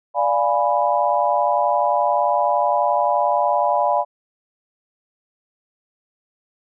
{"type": "chord", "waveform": "sine", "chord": "D diminished seventh", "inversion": "none", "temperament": "equal", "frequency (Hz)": [587.3, 698.5, 830.6, 987.8], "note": ["D5", "F5", "Ab5", "Cb6"], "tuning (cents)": [0, 0, 0, 0], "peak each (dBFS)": -21, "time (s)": [0.14, 4.05], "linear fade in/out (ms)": 50, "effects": []}